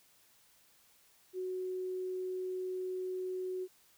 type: tone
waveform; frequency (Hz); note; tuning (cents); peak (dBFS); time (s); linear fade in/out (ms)
sine; 370; F#4; 0; -35; 1.33-3.68; 50
effects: white hiss -66 dBFS RMS until 3.97 s